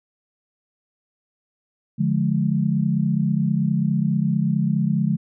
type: chord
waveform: sine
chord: D diminished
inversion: none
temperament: just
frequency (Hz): 146.83 / 176.2 / 211.4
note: D3 / F3 / Ab3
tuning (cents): 0 / +16 / +31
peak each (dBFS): -22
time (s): 1.98-5.17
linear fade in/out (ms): 20
effects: none